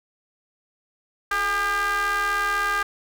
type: ring-modulated tone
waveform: square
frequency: 196 Hz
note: G3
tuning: in tune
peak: -19 dBFS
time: 1.31-2.83 s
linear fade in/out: 5 ms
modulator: 1410 Hz
effects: none